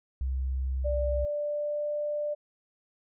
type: tone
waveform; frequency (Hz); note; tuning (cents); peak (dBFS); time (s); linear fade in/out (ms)
sine; 65.41; C2; 0; -27; 0.21-1.25; 0
type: tone with pitch glide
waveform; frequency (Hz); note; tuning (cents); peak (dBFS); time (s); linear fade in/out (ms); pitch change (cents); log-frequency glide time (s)
sine; 587.3 to 592.4; D5 to D5; 0 to +15; -28; 0.84-2.35; 20; +15; 1.14-1.92
effects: none